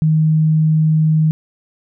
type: tone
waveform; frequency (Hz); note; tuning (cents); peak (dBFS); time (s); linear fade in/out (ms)
sine; 156.7; D#3; +13; -10; 0.02-1.31; 0
effects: none